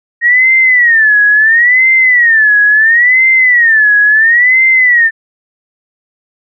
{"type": "tone with vibrato", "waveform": "sine", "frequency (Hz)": 1864.7, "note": "A#6", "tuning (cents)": 0, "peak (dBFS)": -4, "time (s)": [0.21, 5.11], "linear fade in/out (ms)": 50, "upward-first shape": "sine", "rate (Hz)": 0.73, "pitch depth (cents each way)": 190, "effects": []}